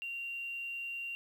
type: tone with quantisation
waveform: sine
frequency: 2765 Hz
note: F7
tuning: 18 cents flat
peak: -37 dBFS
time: 0.02-1.15 s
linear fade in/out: 0 ms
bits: 10
effects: none